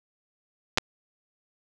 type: clicks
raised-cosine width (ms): 0.2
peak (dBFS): -4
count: 2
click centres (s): 0.775 / 0.783
effects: none

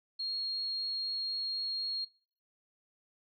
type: tone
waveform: sine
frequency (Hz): 4274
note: C8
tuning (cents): +36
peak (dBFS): -33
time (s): 0.19-2.05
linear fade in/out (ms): 10
effects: noise-tail reverb RT60 0.5 s tail -24 dB re dry + MP3 48 kbps

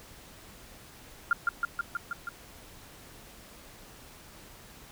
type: tone with echo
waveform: sine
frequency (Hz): 1396.9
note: F6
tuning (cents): 0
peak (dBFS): -20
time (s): 1.31-1.33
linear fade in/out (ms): 2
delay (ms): 160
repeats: 6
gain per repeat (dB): -2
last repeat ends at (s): 2.29
effects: pink hiss -51 dBFS RMS until 4.91 s

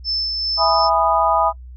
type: tone with tremolo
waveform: sine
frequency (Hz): 5274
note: E8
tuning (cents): 0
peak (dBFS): -18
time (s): 0.04-0.9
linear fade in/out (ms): 50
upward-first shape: sine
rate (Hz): 2.5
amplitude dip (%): 30
type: chord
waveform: sine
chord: E major seventh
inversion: none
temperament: just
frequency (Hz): 659.3 / 824.1 / 988.9 / 1236.1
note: E5 / G#5 / B5 / D#6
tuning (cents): 0 / -14 / +2 / -12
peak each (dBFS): -19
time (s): 0.57-1.53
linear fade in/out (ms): 50
effects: noise-tail reverb RT60 0.1 s tail -25 dB re dry + added 62 Hz sine -34 dBFS peak until 1.76 s

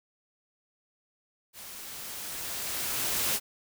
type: noise with level ramp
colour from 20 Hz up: white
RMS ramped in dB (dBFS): -45 to -27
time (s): 1.53-3.4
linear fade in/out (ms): 50
effects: none

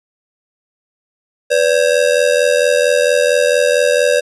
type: ring-modulated tone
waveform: square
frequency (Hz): 538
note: C5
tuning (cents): +48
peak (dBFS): -8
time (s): 1.5-4.21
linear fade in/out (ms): 20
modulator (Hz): 42.2
effects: resampled to 24000 Hz

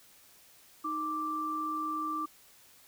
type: tone pair together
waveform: sine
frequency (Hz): 311.1 / 1174.7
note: D#4 / D6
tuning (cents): 0 / 0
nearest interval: octave + major seventh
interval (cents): 2300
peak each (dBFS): -38 / -32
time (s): 0.84-2.26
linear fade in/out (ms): 10
effects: white hiss -59 dBFS RMS until 2.87 s

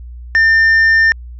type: tone with tanh clipping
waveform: sine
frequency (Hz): 1800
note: A6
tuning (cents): +39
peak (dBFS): -8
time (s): 0.35-1.12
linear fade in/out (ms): 0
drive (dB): 4
effects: added 60 Hz sine -28 dBFS peak until 1.39 s + resampled to 16000 Hz

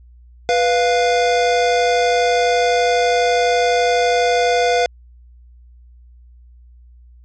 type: tone pair together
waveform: square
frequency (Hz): 491.5 / 698.5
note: B4 / F5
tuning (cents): -8 / 0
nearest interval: tritone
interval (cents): 608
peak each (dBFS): -17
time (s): 0.49-4.86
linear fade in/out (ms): 0
effects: added 60 Hz sine -42 dBFS peak until 7.24 s + resampled to 16000 Hz

